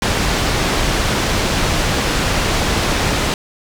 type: low-pass noise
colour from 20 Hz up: pink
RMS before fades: -17 dBFS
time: 0.02-3.34 s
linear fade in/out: 2 ms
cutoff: 6400 Hz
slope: 12 dB/octave
effects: none